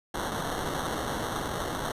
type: noise with sample-and-hold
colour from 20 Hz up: violet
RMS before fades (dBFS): -32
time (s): 0.14-1.92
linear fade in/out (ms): 5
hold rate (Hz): 2450
effects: resampled to 32000 Hz